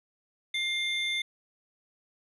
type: tone pair together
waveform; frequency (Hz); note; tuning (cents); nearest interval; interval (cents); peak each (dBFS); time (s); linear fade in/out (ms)
triangle; 2110 / 3549; C7 / A7; +14 / +14; major sixth; 900; -29 / -29; 0.54-1.22; 5
effects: resampled to 32000 Hz